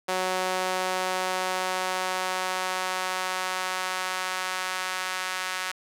sawtooth tone with high-pass filter sweep, 185.2 Hz, F#3, 2 cents sharp, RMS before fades -29 dBFS, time 0.08-5.72 s, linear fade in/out 10 ms, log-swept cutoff 570 to 1400 Hz, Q 1.1, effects low-pass 11000 Hz 12 dB/octave + 8-bit

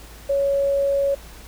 sine tone, 557 Hz, C#5, 8 cents sharp, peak -17 dBFS, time 0.29-1.15 s, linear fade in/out 10 ms, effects added 55 Hz sine -42 dBFS peak until 1.47 s + pink hiss -44 dBFS RMS until 1.47 s

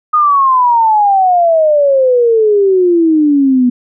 sine exponential sweep, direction down, 1244.5 to 243 Hz, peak -6 dBFS, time 0.13-3.7 s, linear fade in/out 10 ms, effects none

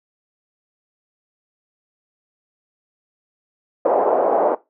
pink band-pass noise, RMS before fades -17 dBFS, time 3.85-4.55 s, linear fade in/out 5 ms, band 450 to 780 Hz, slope 24 dB/octave, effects noise-tail reverb RT60 0.2 s tail -17 dB re dry

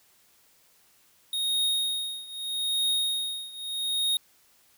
square tone with tremolo, 3729 Hz, A#7, in tune, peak -23 dBFS, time 1.33-4.17 s, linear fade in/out 2 ms, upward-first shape triangle, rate 0.8 Hz, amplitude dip 90%, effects white hiss -62 dBFS RMS until 4.77 s

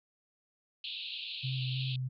pink band-pass noise, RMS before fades -41 dBFS, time 0.84-1.96 s, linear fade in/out 2 ms, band 2600 to 4300 Hz, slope 96 dB/octave
sine tone with vibrato, 129.8 Hz, C3, 13 cents flat, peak -32 dBFS, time 1.43-2.09 s, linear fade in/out 20 ms, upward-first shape square, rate 3.1 Hz, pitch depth 16 cents each way
effects none

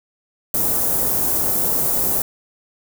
white band-stop noise, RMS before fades -19 dBFS, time 0.54-2.22 s, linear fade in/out 2 ms, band 710 to 12000 Hz, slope 12 dB/octave, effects none

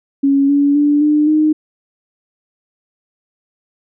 sine tone with pitch steps, 277.2 / 284.5 / 292 / 299.7 / 307.6 Hz, C#4 / C#4 / D4 / D4 / D#4, 0 / +45 / -10 / +35 / -20 cents, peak -9 dBFS, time 0.23-1.53 s, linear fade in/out 10 ms, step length 260 ms, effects none

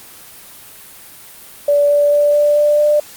sine tone with pitch steps, 578 / 581.3 / 584.7 / 588.1 / 591.5 / 594.9 Hz, D5 / D5 / D5 / D5 / D5 / D5, -28 / -18 / -8 / +2 / +12 / +22 cents, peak -9 dBFS, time 1.68-3 s, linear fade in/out 5 ms, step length 220 ms, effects white hiss -38 dBFS RMS until 3.16 s + Opus 32 kbps

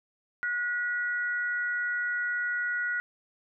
sine tone pair together, 1454.1 / 1941 Hz, F#6 / B6, -31 / -31 cents, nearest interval perfect fourth, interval 500 cents, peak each -28 / -34 dBFS, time 0.43-3 s, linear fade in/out 0 ms, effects none

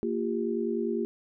sine tone cluster, 230 / 348.3 / 398.2 Hz, A#3 / F4 / G4, -23 / -5 / +27 cents, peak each -31 dBFS, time 0.03-1.05 s, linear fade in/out 0 ms, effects none

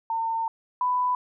sine tone pair in turn, 906 / 995.1 Hz, A#5 / B5, -50 / +13 cents, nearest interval major second, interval 163 cents, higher second, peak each -24 / -21 dBFS, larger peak second, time 0.1-0.48 / 0.81-1.15 s, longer first, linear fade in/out 2 ms, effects none

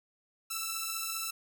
5% pulse beating tone pair, 1318.5 / 1333.5 Hz, E6 / E6, 0 / +20 cents, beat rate 15 Hz, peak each -25 dBFS, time 0.5-1.31 s, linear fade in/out 10 ms, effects none

